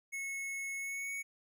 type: tone with pitch glide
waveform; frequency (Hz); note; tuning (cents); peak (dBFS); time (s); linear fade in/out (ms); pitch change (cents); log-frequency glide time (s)
square; 2191 to 2227; C#7 to C#7; -21 to +7; -38; 0.12-1.23; 20; +28; 0.77-1.12
effects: none